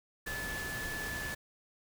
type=tone in noise; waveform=sine; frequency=1733 Hz; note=A6; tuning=27 cents flat; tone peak=-38 dBFS; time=0.26-1.35 s; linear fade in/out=10 ms; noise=pink; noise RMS=-41 dBFS; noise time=0.26-1.35 s; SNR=0 dB; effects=none